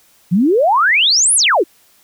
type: exponential two-way sweep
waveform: sine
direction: up then down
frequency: 161.5 to 11300 to 292.2 Hz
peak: -9 dBFS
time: 0.31-1.64 s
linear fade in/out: 20 ms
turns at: 1.35 s
effects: white hiss -52 dBFS RMS until 2.03 s